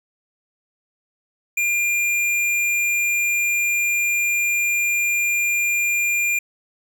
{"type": "tone with hard clipping", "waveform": "sine", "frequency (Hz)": 2400, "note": "D7", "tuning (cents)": 37, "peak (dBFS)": -19, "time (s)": [1.57, 6.39], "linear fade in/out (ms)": 5, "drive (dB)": 14, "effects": []}